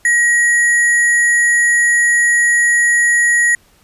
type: tone with sample-and-hold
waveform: sine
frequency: 1900 Hz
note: A#6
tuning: 33 cents sharp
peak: -9 dBFS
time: 0.05-3.55 s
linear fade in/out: 2 ms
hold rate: 8820 Hz
effects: pink hiss -52 dBFS RMS until 3.83 s + resampled to 32000 Hz